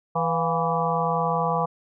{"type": "harmonic tone with a mistuned harmonic", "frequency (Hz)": 164.81, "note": "E3", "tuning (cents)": 0, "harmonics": [1, 3, 4, 5, 6, 7], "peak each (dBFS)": [-28, -28, -28, -28, -28, -28], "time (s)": [0.15, 1.66], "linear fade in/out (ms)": 10, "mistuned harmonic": 4, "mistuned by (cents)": 91, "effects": []}